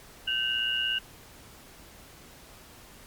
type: tone cluster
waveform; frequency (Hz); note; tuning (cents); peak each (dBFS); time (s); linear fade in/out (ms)
sine; 1540 / 2772 / 2889; G6 / F7 / F#7; -31 / -14 / -42; -33 / -32 / -28; 0.27-0.99; 10
effects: pink hiss -51 dBFS RMS until 3.06 s + Opus 48 kbps